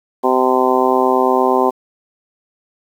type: harmonic tone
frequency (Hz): 128.7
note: C3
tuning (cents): -28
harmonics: 2 / 3 / 4 / 5 / 6 / 7 / 8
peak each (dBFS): -20 / -16 / -20 / -21 / -19 / -19 / -19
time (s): 0.23-1.71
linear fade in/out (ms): 20
effects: 7-bit